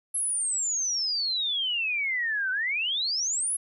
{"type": "exponential two-way sweep", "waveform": "sine", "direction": "down then up", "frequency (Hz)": [11175, 1488, 11175], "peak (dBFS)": -25, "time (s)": [0.14, 3.57], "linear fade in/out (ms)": 10, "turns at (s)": 2.51, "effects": []}